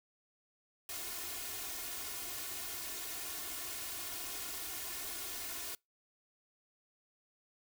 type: noise with comb filter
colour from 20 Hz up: white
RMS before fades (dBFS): -42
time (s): 0.89-5.75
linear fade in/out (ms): 2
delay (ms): 2.8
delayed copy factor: +1
effects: noise-tail reverb RT60 0.2 s tail -26 dB re dry